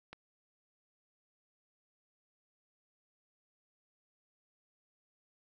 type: click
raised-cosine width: 0.3 ms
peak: -30 dBFS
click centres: 0.13 s
effects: none